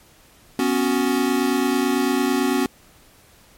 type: chord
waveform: square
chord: B suspended second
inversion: none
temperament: equal with one note detuned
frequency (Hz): 248.2 / 277.2 / 370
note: B3 / C#4 / F#4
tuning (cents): +9 / 0 / 0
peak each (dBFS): -23 / -22 / -24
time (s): 0.59-2.66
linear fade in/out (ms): 2
effects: pink hiss -52 dBFS RMS until 3.57 s + MP3 64 kbps